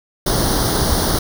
pink noise with comb filter, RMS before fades -17 dBFS, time 0.26-1.19 s, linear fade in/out 5 ms, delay 0.2 ms, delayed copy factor +0.85, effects none

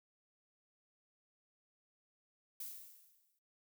violet noise with exponential decay, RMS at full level -43 dBFS, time 2.6-3.39 s, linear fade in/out 5 ms, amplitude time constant 170 ms, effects noise-tail reverb RT60 0.1 s tail -18 dB re dry

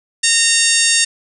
harmonic tone with a mistuned harmonic, 920 Hz, A#5, 23 cents flat, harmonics 2 / 3 / 4 / 5 / 6 / 7 / 8 / 9 / 10, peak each -20 / -20 / -20 / -20 / -20 / -20 / -20 / -20 / -20 dBFS, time 0.23-1.05 s, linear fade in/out 10 ms, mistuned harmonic 7, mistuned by +18 cents, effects none

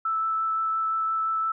sine tone with vibrato, 1317 Hz, E6, 2 cents flat, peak -23 dBFS, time 0.05-1.52 s, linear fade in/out 5 ms, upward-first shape triangle, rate 5.8 Hz, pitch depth 9 cents each way, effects none

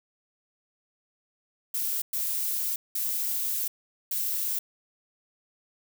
violet noise bursts at uneven times, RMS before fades -29 dBFS, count 4, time 1.74-2.02 / 2.13-2.76 / 2.95-3.68 / 4.11-4.59 s, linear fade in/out 5 ms, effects none

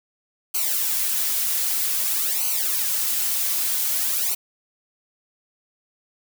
blue noise with flanger, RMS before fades -23 dBFS, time 0.54-4.35 s, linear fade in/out 10 ms, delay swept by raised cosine 0.56 to 4.86 ms, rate 0.52 Hz, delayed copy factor -0.9, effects none

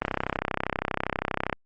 click train, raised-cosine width 0.5 ms, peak -10 dBFS, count 50, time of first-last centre 0.02-1.528 s, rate 32.5 Hz, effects Opus 32 kbps

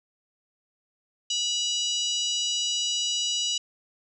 harmonic tone, 975 Hz, B5, 23 cents flat, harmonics 3 / 4 / 5 / 6 / 7 / 8, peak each -27 / -32 / -35 / -34 / -35 / -39 dBFS, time 1.3-3.58 s, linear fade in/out 5 ms, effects none

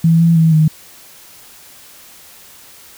sine tone with pitch steps, 164.6 / 167.2 / 161.9 / 156.1 Hz, E3 / E3 / E3 / D#3, -2 / +25 / -31 / +6 cents, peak -7 dBFS, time 0.04-0.68 s, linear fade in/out 5 ms, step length 160 ms, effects white hiss -41 dBFS RMS until 2.97 s

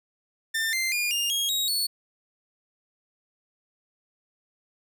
sawtooth tone with pitch steps, 1794 / 2085 / 2423 / 2815 / 3271 / 3801 / 4417 Hz, A6 / C7 / D#7 / F7 / G#7 / A#7 / C#8, +33 / -7 / -47 / +13 / -27 / +33 / -7 cents, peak -21 dBFS, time 0.54-1.87 s, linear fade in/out 10 ms, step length 190 ms, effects none

